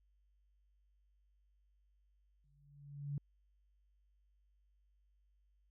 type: tone with exponential growth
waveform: sine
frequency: 142.9 Hz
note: D3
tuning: 47 cents flat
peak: -35 dBFS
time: 2.44-3.18 s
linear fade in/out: 2 ms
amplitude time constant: 160 ms
effects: added 50 Hz sine -70 dBFS peak until 5.7 s